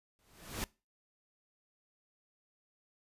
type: noise with exponential growth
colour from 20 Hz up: pink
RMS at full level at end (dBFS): -35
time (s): 0.19-0.64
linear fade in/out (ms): 0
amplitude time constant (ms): 97
effects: noise-tail reverb RT60 0.3 s tail -23 dB re dry + resampled to 32000 Hz